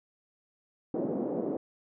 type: band-pass noise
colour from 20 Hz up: white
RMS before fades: -32 dBFS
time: 0.94-1.57 s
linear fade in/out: 2 ms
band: 200 to 490 Hz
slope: 24 dB/octave
effects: none